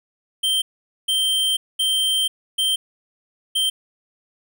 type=tone bursts at uneven times; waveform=square; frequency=3136 Hz; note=G7; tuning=in tune; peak=-18 dBFS; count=5; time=0.43-0.62 / 1.08-1.57 / 1.79-2.28 / 2.58-2.76 / 3.55-3.7 s; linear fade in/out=10 ms; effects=none